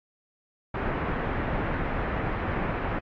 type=low-pass noise; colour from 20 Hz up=pink; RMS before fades=-29 dBFS; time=0.74-2.99 s; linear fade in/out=5 ms; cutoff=2000 Hz; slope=24 dB/octave; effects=AAC 32 kbps